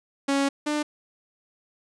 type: tone pair in turn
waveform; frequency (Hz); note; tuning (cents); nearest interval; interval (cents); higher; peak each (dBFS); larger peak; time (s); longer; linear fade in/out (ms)
sawtooth; 277.2 / 298.5; C#4 / D4; 0 / +28; minor second; 128; second; -17 / -20; first; 0.28-0.49 / 0.66-0.83; first; 10
effects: resampled to 22050 Hz